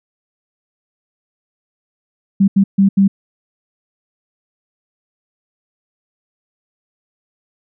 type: tone bursts at uneven times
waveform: sine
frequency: 196 Hz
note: G3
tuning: in tune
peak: -7 dBFS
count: 4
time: 2.4-2.48 / 2.56-2.64 / 2.78-2.89 / 2.97-3.08 s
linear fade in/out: 10 ms
effects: none